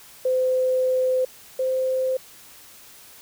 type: tone pair in turn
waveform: sine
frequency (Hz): 513 / 519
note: C5 / C5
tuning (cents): -34 / -14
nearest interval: unison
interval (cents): 20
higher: second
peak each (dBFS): -18 / -20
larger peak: first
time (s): 0.25-1.25 / 1.59-2.17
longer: first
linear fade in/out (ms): 5
effects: white hiss -47 dBFS RMS until 3.21 s